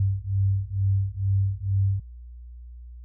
sine beating tone pair, 96.7 / 98.9 Hz, G2 / G2, -23 / +16 cents, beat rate 2.2 Hz, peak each -24 dBFS, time 0-2 s, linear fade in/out 5 ms, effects added 60 Hz sine -39 dBFS peak until 3.04 s

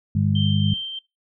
harmonic tone, 50.6 Hz, G#1, 44 cents flat, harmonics 2 / 3 / 4, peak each -20 / -22 / -23 dBFS, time 0.15-0.74 s, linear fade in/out 5 ms
sine tone with tremolo, 3136 Hz, G7, in tune, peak -25 dBFS, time 0.35-0.99 s, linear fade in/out 5 ms, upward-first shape triangle, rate 3.1 Hz, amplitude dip 45%
effects noise-tail reverb RT60 0.2 s tail -20 dB re dry

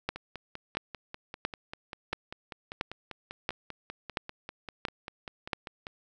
two click trains, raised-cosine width 0.3 ms, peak -23 / -13 dBFS, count 30 / 9, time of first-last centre 0.16-5.869 / 0.09-5.532 s, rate 5.08 / 1.47 Hz, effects none

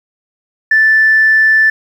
sine tone, 1760 Hz, A6, in tune, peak -5 dBFS, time 0.71-1.7 s, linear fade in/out 5 ms, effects tanh soft clip ceiling -1 dBFS + 7-bit

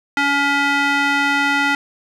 square tone with band-pass filter, 282.5 Hz, C#4, 33 cents sharp, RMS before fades -17 dBFS, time 0.17-1.75 s, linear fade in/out 2 ms, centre 1800 Hz, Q 1.5, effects none

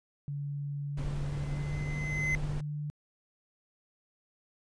sine tone with pitch glide, 143 to 148.21 Hz, D3 to D3, -46 to +16 cents, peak -33 dBFS, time 0.28-2.9 s, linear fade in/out 0 ms, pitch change +62 cents, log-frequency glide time 1.4-1.99 s
brown noise, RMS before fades -37 dBFS, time 0.97-2.61 s, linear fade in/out 5 ms
triangle tone with exponential growth, 2050 Hz, C7, 36 cents flat, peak -25 dBFS, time 1.2-2.35 s, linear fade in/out 0 ms, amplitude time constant 250 ms
effects resampled to 22050 Hz

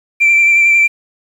sine tone with vibrato, 2349 Hz, D7, in tune, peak -5 dBFS, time 0.2-0.88 s, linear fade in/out 20 ms, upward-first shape sine, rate 11 Hz, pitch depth 20 cents each way, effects tanh soft clip ceiling -4 dBFS + 7-bit

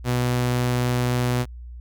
sawtooth tone, 123.47 Hz, B2, in tune, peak -16 dBFS, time 0.04-1.46 s, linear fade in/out 50 ms, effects added 60 Hz sine -35 dBFS peak until 1.8 s

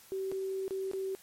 sine tone with dropouts, 383.7 Hz, G4, 37 cents flat, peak -32 dBFS, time 0.12-1.15 s, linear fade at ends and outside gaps 0 ms, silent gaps 0.316-0.322 / 0.68-0.708 / 0.914-0.934 s, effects white hiss -57 dBFS RMS until 1.22 s + MP3 64 kbps

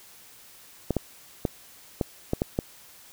clicks, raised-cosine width 2 ms, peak -10 dBFS, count 7, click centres 0.907 / 0.967 / 1.452 / 2.012 / 2.334 / 2.419 / 2.589 s, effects white hiss -51 dBFS RMS until 3.12 s

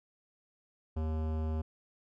sine tone with hard clipping, 78.7 Hz, D#2, 20 cents sharp, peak -33 dBFS, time 0.96-1.62 s, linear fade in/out 10 ms, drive 18 dB, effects none

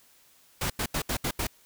pink noise bursts at uneven times, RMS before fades -29 dBFS, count 6, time 0.61-0.7 / 0.79-0.86 / 0.94-1.02 / 1.09-1.17 / 1.24-1.31 / 1.39-1.47 s, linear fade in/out 5 ms, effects white hiss -60 dBFS RMS until 1.65 s

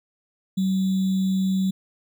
sine tone with sample-and-hold, 190 Hz, F#3, 46 cents sharp, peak -19 dBFS, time 0.57-1.71 s, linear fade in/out 10 ms, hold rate 3675 Hz, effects none

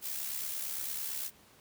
blue noise with amplitude modulation, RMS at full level -35 dBFS, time 0.01-1.31 s, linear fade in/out 50 ms, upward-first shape sine, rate 68.8 Hz, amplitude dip 50%, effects pink hiss -60 dBFS RMS until 1.6 s + high-pass 80 Hz 12 dB/octave

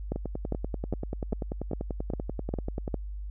two click trains, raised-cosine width 2 ms, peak -19 / -16 dBFS, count 29 / 8, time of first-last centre 0.16-2.878 / 0.12-2.943 s, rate 10.3 / 2.48 Hz, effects added 50 Hz sine -34 dBFS peak until 3.3 s

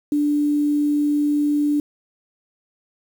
sine tone with quantisation, 293.7 Hz, D4, in tune, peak -16 dBFS, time 0.12-1.8 s, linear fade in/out 2 ms, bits 7, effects none

